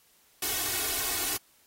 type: noise with comb filter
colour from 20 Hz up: white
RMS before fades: -30 dBFS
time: 0.42-1.37 s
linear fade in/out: 5 ms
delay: 2.7 ms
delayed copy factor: +1
effects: white hiss -63 dBFS RMS until 1.66 s + AAC 48 kbps